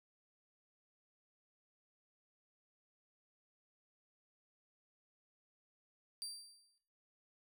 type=tone with exponential decay; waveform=30% pulse; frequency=4700 Hz; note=D8; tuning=1 cent sharp; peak=-37 dBFS; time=6.22-6.78 s; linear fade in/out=0 ms; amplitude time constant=120 ms; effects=noise-tail reverb RT60 0.7 s tail -18 dB re dry